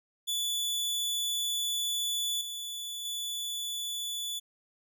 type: tone with level steps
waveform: sawtooth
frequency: 3459 Hz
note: A7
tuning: 30 cents flat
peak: -26 / -33 / -30 dBFS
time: 0.27-4.4 s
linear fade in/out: 20 ms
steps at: 2.41 / 3.05 s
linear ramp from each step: 2 ms
effects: none